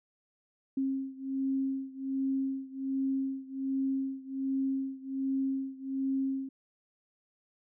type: beating tone pair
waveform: sine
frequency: 268 / 269.3 Hz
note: C4 / C#4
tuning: +42 / -50 cents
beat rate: 1.3 Hz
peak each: -32 / -34 dBFS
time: 0.77-6.49 s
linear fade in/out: 5 ms
effects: none